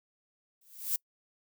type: noise with exponential growth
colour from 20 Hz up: violet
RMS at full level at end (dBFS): -27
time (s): 0.61-0.96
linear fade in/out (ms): 5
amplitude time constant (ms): 75
effects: noise-tail reverb RT60 0.1 s tail -26 dB re dry